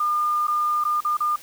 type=tone with dropouts; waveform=sine; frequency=1208 Hz; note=D6; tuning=48 cents sharp; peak=-19 dBFS; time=0-1.36 s; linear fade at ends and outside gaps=5 ms; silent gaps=0.471-0.48 / 0.84-0.85 / 1.006-1.048 / 1.17-1.204 s; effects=white hiss -45 dBFS RMS until 1.42 s